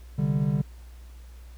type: chord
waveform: triangle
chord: C suspended second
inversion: none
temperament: just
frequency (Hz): 130.81 / 147.16 / 196.22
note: C3 / D3 / G3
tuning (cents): 0 / +4 / +2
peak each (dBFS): -27 / -22 / -26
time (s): 0.18-0.62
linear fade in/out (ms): 10
effects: added 60 Hz sine -42 dBFS peak until 1.57 s + pink hiss -58 dBFS RMS until 1.57 s